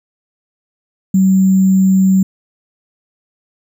sine tone with sample-and-hold, 190 Hz, F#3, 46 cents sharp, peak -7 dBFS, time 1.14-2.23 s, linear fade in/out 5 ms, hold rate 7350 Hz, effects none

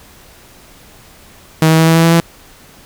sawtooth tone with pitch steps, 159.1 / 160.48 / 161.88 / 163.29 / 164.71 / 166.14 / 167.59 Hz, D#3 / E3 / E3 / E3 / E3 / E3 / E3, +39 / -46 / -31 / -16 / -1 / +14 / +29 cents, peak -3 dBFS, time 1.62-2.201 s, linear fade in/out 2 ms, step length 83 ms, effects pink hiss -42 dBFS RMS until 2.85 s

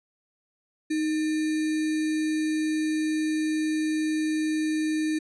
sine tone with sample-and-hold, 311.1 Hz, D#4, in tune, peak -23 dBFS, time 0.9-5.19 s, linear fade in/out 10 ms, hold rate 2100 Hz, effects resampled to 24000 Hz

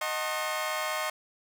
20% pulse chord, D# diminished seventh, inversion none, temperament just, 622.3 / 746.7 / 896 / 1075.3 Hz, D#5 / F#5 / A5 / C6, 0 / +16 / +31 / +47 cents, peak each -28 / -33 / -34 / -29 dBFS, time 0.01-1.1 s, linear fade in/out 5 ms, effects none

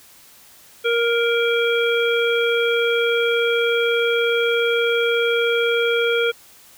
harmonic tone, 468.3 Hz, A#4, 8 cents sharp, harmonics 1 / 3 / 5 / 7, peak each -18 / -23 / -25 / -26 dBFS, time 0.84-6.32 s, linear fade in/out 20 ms, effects white hiss -48 dBFS RMS until 6.77 s

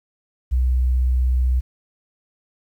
sine tone with vibrato, 63 Hz, B1, 35 cents sharp, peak -15 dBFS, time 0.51-1.61 s, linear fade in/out 20 ms, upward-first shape sine, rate 16 Hz, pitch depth 9 cents each way, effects 9-bit

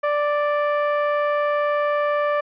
15% pulse tone with low-pass filter, 587.3 Hz, D5, in tune, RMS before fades -21 dBFS, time 0.03-2.41 s, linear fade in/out 10 ms, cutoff 1300 Hz, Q 0.57, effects resampled to 11025 Hz

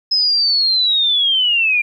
sine linear sweep, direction down, 5140 to 2364 Hz, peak -12 dBFS, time 0.11-1.82 s, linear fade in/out 10 ms, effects 9-bit

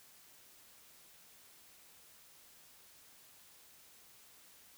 silence, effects white hiss -61 dBFS RMS until 4.77 s

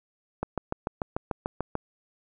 click train, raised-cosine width 1 ms, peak -14 dBFS, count 10, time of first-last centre 0.43-1.754 s, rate 6.8 Hz, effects none

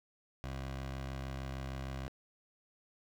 15% pulse tone with notch filter, 66.5 Hz, C2, 29 cents sharp, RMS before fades -41 dBFS, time 0.44-2.08 s, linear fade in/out 0 ms, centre 230 Hz, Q 2, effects low-pass 5000 Hz 12 dB/octave + 10-bit

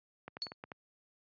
clicks, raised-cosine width 0.5 ms, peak -29 dBFS, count 6, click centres 0.28 / 0.369 / 0.468 / 0.519 / 0.639 / 0.718 s
sine tone with exponential decay, 4412 Hz, C#8, 9 cents flat, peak -31 dBFS, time 0.42-0.54 s, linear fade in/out 0 ms, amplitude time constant 24 ms
effects high-pass 100 Hz 12 dB/octave + resampled to 11025 Hz

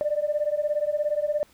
sine beating tone pair, 587.3 / 604.3 Hz, D5 / D5, 0 / +49 cents, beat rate 17 Hz, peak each -25 dBFS, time 0.01-1.43 s, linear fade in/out 0 ms, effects tanh soft clip ceiling -15 dBFS + pink hiss -58 dBFS RMS until 1.53 s

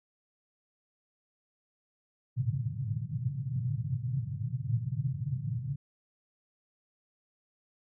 pink band-pass noise, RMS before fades -33 dBFS, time 2.36-5.76 s, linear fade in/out 5 ms, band 110 to 140 Hz, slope 48 dB/octave, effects none

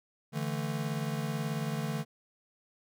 square chord, D suspended second, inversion none, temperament just, 146.83 / 165.19 / 220.2 Hz, D3 / E3 / A3, 0 / +4 / +2 cents, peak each -35 / -38 / -38 dBFS, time 0.32-2.05 s, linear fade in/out 50 ms, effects none

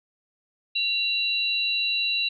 sine tone pair together, 2756 / 3950 Hz, F7 / B7, -24 / 0 cents, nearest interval tritone, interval 624 cents, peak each -25 dBFS, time 0.75-2.29 s, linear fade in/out 10 ms, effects none

